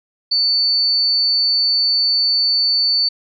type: tone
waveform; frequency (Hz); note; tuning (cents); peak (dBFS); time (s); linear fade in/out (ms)
sine; 4500; C#8; +25; -13; 0.31-3.09; 10
effects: none